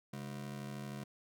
40% pulse ring-modulated tone, 170 Hz, F3, 46 cents flat, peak -38 dBFS, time 0.13-1.04 s, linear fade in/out 5 ms, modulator 36.4 Hz, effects none

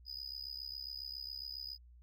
triangle tone with amplitude modulation, 4978 Hz, D#8, in tune, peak -37 dBFS, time 0.05-1.78 s, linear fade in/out 50 ms, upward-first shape sine, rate 67.3 Hz, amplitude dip 95%, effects added 60 Hz sine -56 dBFS peak until 2.02 s

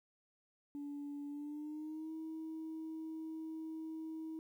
sine tone with pitch glide, 287.5 to 319 Hz, D4 to D#4, -37 to +43 cents, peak -40 dBFS, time 0.75-4.39 s, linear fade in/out 0 ms, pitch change +180 cents, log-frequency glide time 1.28-2.12 s, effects tanh soft clip ceiling -39 dBFS + 12-bit

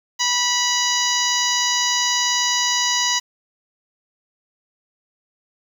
harmonic tone with a mistuned harmonic, 979 Hz, B5, 15 cents flat, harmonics 1 / 2 / 3 / 4 / 5 / 6 / 7, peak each -25 / -25 / -25 / -25 / -25 / -25 / -25 dBFS, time 0.19-3.2 s, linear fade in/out 20 ms, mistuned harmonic 7, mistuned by -46 cents, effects 7-bit

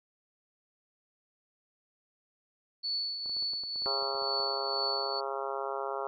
sine tone with tremolo, 4447 Hz, C#8, 5 cents sharp, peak -29 dBFS, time 2.83-5.21 s, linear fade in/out 20 ms, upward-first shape triangle, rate 2.1 Hz, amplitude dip 55%
clicks, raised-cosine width 1 ms, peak -38 dBFS, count 12, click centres 3.26 / 3.295 / 3.367 / 3.425 / 3.535 / 3.636 / 3.759 / 3.821 / 4.024 / 4.152 / 4.223 / 4.401 s
harmonic tone, 136.4 Hz, C#3, 28 cents flat, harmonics 3 / 4 / 5 / 6 / 7 / 8 / 9 / 10, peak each -38 / -39 / -40 / -41 / -41 / -42 / -43 / -43 dBFS, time 3.86-6.07 s, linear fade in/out 0 ms
effects none

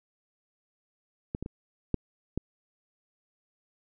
clicks, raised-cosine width 3 ms, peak -18 / -21 / -24 / -12 / -16 dBFS, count 5, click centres 1.349 / 1.426 / 1.461 / 1.943 / 2.376 s, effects none

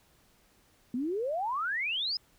sine exponential sweep, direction up, 233.1 to 5180 Hz, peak -29 dBFS, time 0.94-2.17 s, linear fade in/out 2 ms, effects pink hiss -65 dBFS RMS until 2.38 s

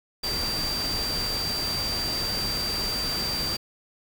sine tone in noise, 4699 Hz, D8, in tune, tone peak -27 dBFS, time 0.23-3.57 s, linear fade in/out 10 ms, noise pink, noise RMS -32 dBFS, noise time 0.23-3.57 s, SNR +2 dB, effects none

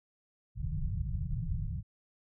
pink low-pass noise, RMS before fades -34 dBFS, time 0.55-1.83 s, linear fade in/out 50 ms, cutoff 170 Hz, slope 96 dB/octave, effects none

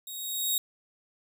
10% pulse tone with level ramp, 3768 Hz, A#7, 18 cents sharp, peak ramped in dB -31 to -16 dBFS, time 0.07-0.58 s, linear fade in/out 2 ms, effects none

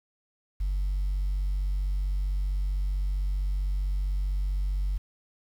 sine tone, 47.76 Hz, G1, 44 cents flat, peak -23 dBFS, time 0.6-4.98 s, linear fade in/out 10 ms, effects tanh soft clip ceiling -23 dBFS + 9-bit

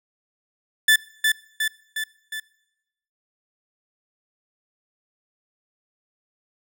30% pulse tone with echo, 1751 Hz, A6, 9 cents flat, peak -10 dBFS, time 0.88-0.96 s, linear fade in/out 5 ms, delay 360 ms, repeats 4, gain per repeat -4 dB, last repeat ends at 2.4 s, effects noise-tail reverb RT60 0.9 s tail -23 dB re dry

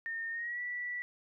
sine tone with pitch glide, 1826 to 1957.1 Hz, A#6 to B6, -36 to -16 cents, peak -35 dBFS, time 0.06-1.02 s, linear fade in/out 0 ms, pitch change +120 cents, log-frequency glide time 0.31-0.61 s, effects none

